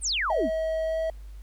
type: exponential sweep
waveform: sine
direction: down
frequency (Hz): 9800 to 190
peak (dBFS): -24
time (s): 0.01-0.5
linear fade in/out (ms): 50
type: tone with pitch glide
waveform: triangle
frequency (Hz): 641 to 645.8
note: E5 to E5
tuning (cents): -49 to -36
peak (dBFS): -23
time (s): 0.3-1.1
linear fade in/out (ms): 2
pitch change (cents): +13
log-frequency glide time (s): 0.85-0.99
effects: added 50 Hz sine -39 dBFS peak until 1.42 s + pink hiss -61 dBFS RMS until 1.42 s